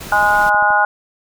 pink noise, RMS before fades -31 dBFS, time 0-0.5 s, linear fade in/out 10 ms
click train, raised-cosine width 3 ms, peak -24 dBFS, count 9, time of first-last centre 0.07-0.705 s, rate 12.6 Hz
harmonic tone, 207 Hz, G#3, 5 cents flat, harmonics 3 / 4 / 5 / 6 / 7, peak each -23 / -14 / -20 / -25 / -14 dBFS, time 0.12-0.85 s, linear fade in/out 2 ms
effects none

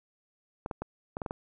clicks, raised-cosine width 1 ms, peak -20 dBFS, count 7, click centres 0.661 / 0.712 / 0.82 / 1.169 / 1.218 / 1.262 / 1.309 s, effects none

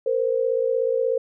sine tone pair together, 461.9 / 518.5 Hz, A#4 / C5, -16 / -16 cents, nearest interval major second, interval 200 cents, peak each -22 dBFS, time 0.06-1.18 s, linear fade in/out 5 ms, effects none

